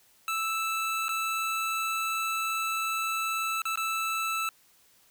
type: tone with dropouts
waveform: 25% pulse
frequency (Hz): 1318.5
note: E6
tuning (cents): 0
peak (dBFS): -24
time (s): 0.28-4.49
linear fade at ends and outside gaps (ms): 1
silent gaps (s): 1.083-1.091 / 3.619-3.654 / 3.757-3.774
effects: white hiss -62 dBFS RMS until 5.1 s